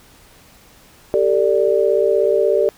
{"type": "chord", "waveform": "sine", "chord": "G suspended second", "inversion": "none", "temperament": "equal with one note detuned", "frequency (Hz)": [392, 448.5, 587.3], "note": ["G4", "A4", "D5"], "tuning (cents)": [0, 33, 0], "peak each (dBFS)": -17, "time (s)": [1.14, 2.69], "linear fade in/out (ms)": 0, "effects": ["pink hiss -48 dBFS RMS until 2.77 s"]}